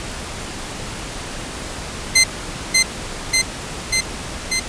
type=tone with echo; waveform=15% pulse; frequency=2071 Hz; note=C7; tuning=18 cents flat; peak=-3 dBFS; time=2.15-2.24 s; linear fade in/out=10 ms; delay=590 ms; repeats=4; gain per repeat=-2 dB; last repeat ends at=4.6 s; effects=pink hiss -29 dBFS RMS until 4.68 s + resampled to 22050 Hz